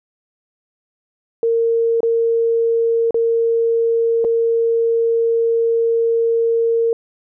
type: tone with dropouts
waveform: sine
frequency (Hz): 460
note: A#4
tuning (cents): -23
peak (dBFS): -13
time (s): 1.43-6.93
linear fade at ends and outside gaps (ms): 1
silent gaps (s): 2.005-2.031 / 3.108-3.144 / 4.243-4.248
effects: none